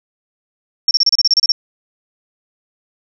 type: tone bursts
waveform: sine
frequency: 5480 Hz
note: F8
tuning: 34 cents flat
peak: -8 dBFS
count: 11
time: 0.88-1.52 s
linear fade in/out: 2 ms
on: 30 ms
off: 31 ms
effects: none